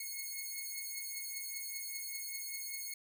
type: beating tone pair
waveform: 5% pulse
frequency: 2177 / 2182.1 Hz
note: C#7 / C#7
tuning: -32 / -28 cents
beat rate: 5.1 Hz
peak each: -32 / -34 dBFS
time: 0-2.94 s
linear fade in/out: 5 ms
effects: none